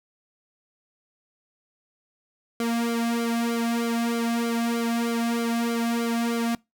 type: tone with flanger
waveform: sawtooth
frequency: 233.1 Hz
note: A#3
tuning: in tune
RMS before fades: -25 dBFS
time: 2.6-6.55 s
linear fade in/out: 2 ms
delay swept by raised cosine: 1.1 to 2.1 ms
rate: 3.2 Hz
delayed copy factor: -0.9
effects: noise-tail reverb RT60 0.2 s tail -23 dB re dry